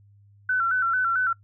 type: tone with vibrato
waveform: sine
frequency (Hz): 1431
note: F6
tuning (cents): +42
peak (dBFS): -20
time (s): 0.49-1.33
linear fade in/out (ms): 5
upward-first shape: square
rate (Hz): 4.5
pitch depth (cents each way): 89
effects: noise-tail reverb RT60 0.1 s tail -22 dB re dry + added 101 Hz sine -52 dBFS peak until 1.43 s